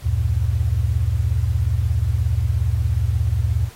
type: tone cluster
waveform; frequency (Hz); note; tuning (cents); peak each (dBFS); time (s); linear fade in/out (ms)
sine; 72.1 / 89 / 114.4; D2 / F2 / A#2; -31 / +33 / -32; -21; 0.02-3.7; 50
effects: pink hiss -45 dBFS RMS until 3.75 s + AAC 48 kbps